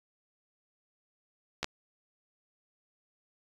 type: clicks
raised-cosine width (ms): 0.2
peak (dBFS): -14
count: 2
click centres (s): 1.63 / 1.644
effects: resampled to 24000 Hz